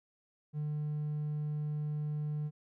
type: tone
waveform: triangle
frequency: 150 Hz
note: D3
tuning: 37 cents sharp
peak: -30 dBFS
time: 0.53-2.51 s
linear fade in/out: 50 ms
effects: tanh soft clip ceiling -27 dBFS